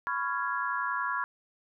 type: chord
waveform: sine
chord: C# dominant seventh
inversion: third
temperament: just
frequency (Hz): 997.9 / 1108.7 / 1385.9 / 1663.1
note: B5 / C#6 / E#6 / G#6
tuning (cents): +18 / 0 / -14 / +2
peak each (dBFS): -34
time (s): 0.07-1.24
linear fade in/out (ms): 0
effects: none